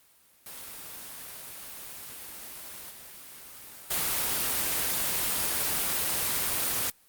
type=noise with level steps; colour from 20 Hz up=white; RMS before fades=-42 / -46 / -28 dBFS; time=0.46-6.9 s; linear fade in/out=2 ms; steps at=2.9 / 3.9 s; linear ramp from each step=10 ms; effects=white hiss -61 dBFS RMS until 7.08 s + Opus 32 kbps